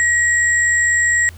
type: tone pair together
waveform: sine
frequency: 1904 / 7616 Hz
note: A#6 / A#8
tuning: +36 / +36 cents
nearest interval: 2 octaves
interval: 2400 cents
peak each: -13 / -20 dBFS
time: 0-1.29 s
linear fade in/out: 0 ms
effects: added 84 Hz sine -35 dBFS peak until 1.37 s + pink hiss -46 dBFS RMS until 1.37 s